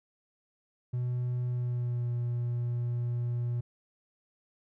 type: tone with pitch glide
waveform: triangle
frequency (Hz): 123.47 to 120.37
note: B2 to B2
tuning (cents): 0 to -44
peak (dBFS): -26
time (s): 0.93-3.61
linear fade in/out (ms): 10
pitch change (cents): -44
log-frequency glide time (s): 1.46-2.11
effects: tanh soft clip ceiling -22 dBFS